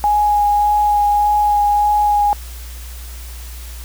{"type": "tone with vibrato", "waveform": "sine", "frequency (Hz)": 829, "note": "G#5", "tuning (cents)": -3, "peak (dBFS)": -11, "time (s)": [0.04, 2.33], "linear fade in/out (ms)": 0, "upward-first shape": "sine", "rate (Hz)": 1.7, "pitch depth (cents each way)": 11, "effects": ["added 60 Hz sine -29 dBFS peak until 3.84 s", "white hiss -38 dBFS RMS until 3.84 s"]}